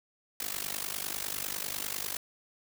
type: noise with amplitude modulation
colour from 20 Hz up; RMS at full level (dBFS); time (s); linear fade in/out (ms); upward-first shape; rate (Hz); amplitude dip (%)
white; -32; 0.4-2.17; 2; sine; 50; 90
effects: none